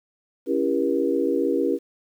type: chord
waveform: sine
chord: C# diminished seventh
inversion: none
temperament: just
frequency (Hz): 277.2 / 332.6 / 399.1 / 479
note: C#4 / E4 / G4 / Bb4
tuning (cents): 0 / +16 / +31 / +47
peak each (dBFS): -25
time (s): 0.46-1.79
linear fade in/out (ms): 50
effects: 9-bit